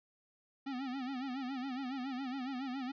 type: tone with vibrato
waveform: square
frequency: 261.6 Hz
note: C4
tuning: in tune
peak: -38 dBFS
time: 0.66-2.92 s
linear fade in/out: 10 ms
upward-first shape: sine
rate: 7.2 Hz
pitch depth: 110 cents each way
effects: resampled to 11025 Hz